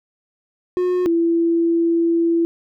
triangle / sine tone pair in turn, 361.3 / 335.3 Hz, F#4 / E4, -41 / +30 cents, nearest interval minor second, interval 129 cents, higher first, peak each -14 dBFS, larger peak neither, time 0.77-1.06 / 1.06-2.45 s, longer second, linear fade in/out 0 ms, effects none

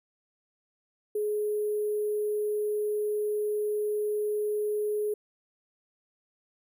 sine tone with sample-and-hold, 420 Hz, G#4, 19 cents sharp, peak -26 dBFS, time 1.15-5.14 s, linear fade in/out 5 ms, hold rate 11025 Hz, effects none

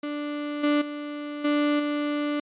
35% pulse tone with level steps, 293.8 Hz, D4, 1 cent sharp, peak -27 / -18 / -30 / -19 / -23 dBFS, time 0.03-2.4 s, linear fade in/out 5 ms, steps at 0.63 / 0.81 / 1.44 / 1.79 s, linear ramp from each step 10 ms, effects resampled to 8000 Hz

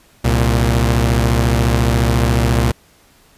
sawtooth tone pair together, 65.41 / 116.54 Hz, C2 / A#2, 0 / 0 cents, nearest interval minor seventh, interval 1000 cents, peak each -11 dBFS, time 0.24-2.72 s, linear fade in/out 10 ms, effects pink hiss -51 dBFS RMS until 3.37 s + resampled to 32000 Hz

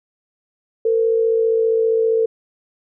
sine tone pair together, 449.9 / 505 Hz, A4 / B4, +39 / +39 cents, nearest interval major second, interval 200 cents, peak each -14 / -24 dBFS, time 0.85-2.26 s, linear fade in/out 5 ms, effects none

